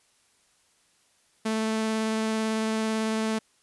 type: tone with vibrato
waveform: sawtooth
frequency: 220 Hz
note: A3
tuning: in tune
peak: -21 dBFS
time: 1.45-3.39 s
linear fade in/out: 10 ms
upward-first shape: sine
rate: 18 Hz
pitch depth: 8 cents each way
effects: white hiss -65 dBFS RMS until 3.62 s + resampled to 24000 Hz